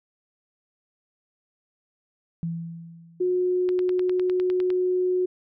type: tone with exponential decay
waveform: sine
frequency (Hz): 167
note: E3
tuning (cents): +23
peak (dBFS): -24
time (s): 2.43-3.58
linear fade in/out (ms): 0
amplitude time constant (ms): 250
type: tone with pitch glide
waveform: sine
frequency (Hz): 362.9 to 365.2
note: F#4 to F#4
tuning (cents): -34 to -23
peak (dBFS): -20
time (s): 3.2-5.26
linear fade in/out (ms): 10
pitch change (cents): +11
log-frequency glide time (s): 3.49-4.19
type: click train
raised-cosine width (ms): 0.3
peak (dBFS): -22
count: 11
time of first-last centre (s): 3.69-4.703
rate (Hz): 9.87
effects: none